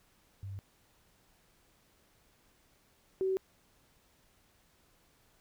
sine tone pair in turn, 98 / 380 Hz, G2 / F#4, 0 / +46 cents, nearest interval octave + major seventh, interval 2346 cents, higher second, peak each -39 / -28 dBFS, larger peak second, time 0.43-0.59 / 3.21-3.37 s, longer neither, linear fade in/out 0 ms, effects pink hiss -68 dBFS RMS until 5.4 s

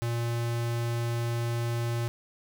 square tone, 117.7 Hz, A#2, 17 cents sharp, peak -28 dBFS, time 0.02-2.08 s, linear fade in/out 0 ms, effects none

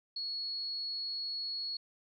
sine tone, 4351 Hz, C#8, 33 cents flat, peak -35 dBFS, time 0.16-1.77 s, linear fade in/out 5 ms, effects none

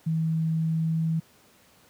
sine tone with pitch glide, 161.1 to 162.03 Hz, E3 to E3, -39 to -29 cents, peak -22 dBFS, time 0.06-1.2 s, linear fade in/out 10 ms, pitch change +10 cents, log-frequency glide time 0.56-1.06 s, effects pink hiss -58 dBFS RMS until 1.89 s + high-pass 100 Hz 12 dB/octave

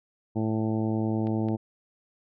harmonic tone, 110 Hz, A2, in tune, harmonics 1 / 2 / 3 / 4 / 5 / 6 / 7 / 8, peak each -29 / -28 / -30 / -38 / -40 / -41 / -41 / -44 dBFS, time 0.35-1.57 s, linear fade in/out 20 ms
clicks, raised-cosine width 0.3 ms, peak -31 dBFS, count 2, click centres 1.271 / 1.486 s
effects none

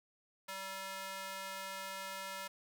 square tone with high-pass filter, 192.6 Hz, G3, 30 cents flat, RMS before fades -44 dBFS, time 0.48-2.48 s, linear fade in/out 10 ms, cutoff 960 Hz, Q 0.86, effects none

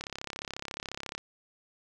click train, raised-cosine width 0.2 ms, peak -19 dBFS, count 41, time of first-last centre 0.01-1.18 s, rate 34.2 Hz, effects none

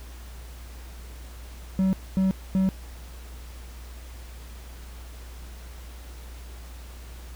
triangle tone bursts, 190 Hz, F#3, 46 cents sharp, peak -17 dBFS, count 3, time 1.79-2.69 s, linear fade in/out 0 ms, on 140 ms, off 240 ms, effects added 60 Hz sine -39 dBFS peak until 7.35 s + pink hiss -49 dBFS RMS until 7.35 s

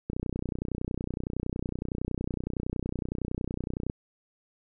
click train, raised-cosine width 3 ms, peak -18 dBFS, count 118, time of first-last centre 0.1-3.899 s, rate 30.8 Hz, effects none

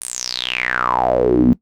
sawtooth tone with band-pass filter sweep, 61.9 Hz, B1, 5 cents sharp, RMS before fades -17 dBFS, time 0.01-1.53 s, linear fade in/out 0 ms, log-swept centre 10000 to 220 Hz, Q 8.7, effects noise-tail reverb RT60 0.1 s tail -18 dB re dry

